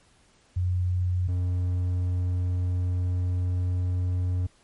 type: tone pair in turn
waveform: sine / triangle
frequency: 90.4 / 90.02 Hz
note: F#2 / F#2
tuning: -40 / -47 cents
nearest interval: unison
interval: 7 cents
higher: first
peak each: -22 / -21 dBFS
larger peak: second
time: 0.56-1.28 / 1.28-4.47 s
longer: second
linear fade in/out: 10 ms
effects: pink hiss -61 dBFS RMS until 4.63 s + MP3 48 kbps